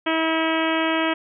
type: harmonic tone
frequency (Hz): 322.5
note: E4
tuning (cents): -38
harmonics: 1 / 2 / 3 / 4 / 5 / 6 / 7 / 8 / 9 / 10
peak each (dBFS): -23 / -26 / -28 / -29 / -30 / -31 / -31 / -32 / -33 / -33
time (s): 0.06-1.14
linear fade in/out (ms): 10
effects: none